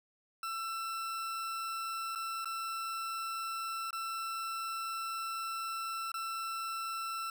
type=tone with dropouts; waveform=40% pulse; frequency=1338 Hz; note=E6; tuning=25 cents sharp; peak=-35 dBFS; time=0.43-7.3 s; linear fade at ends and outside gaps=2 ms; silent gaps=2.151-2.157 / 2.446-2.456 / 3.907-3.929 / 6.118-6.141 s; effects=none